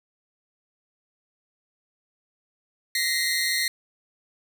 sawtooth tone cluster, 1885 / 2059 / 4263 Hz, A#6 / C7 / C8, +19 / -28 / +32 cents, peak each -24 dBFS, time 2.95-3.68 s, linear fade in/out 2 ms, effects none

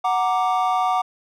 triangle chord, Gb augmented, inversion none, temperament equal, 740 / 932.3 / 1174.7 Hz, Gb5 / Bb5 / D6, 0 / 0 / 0 cents, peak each -18 / -24 / -21 dBFS, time 0.04-1.02 s, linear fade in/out 10 ms, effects none

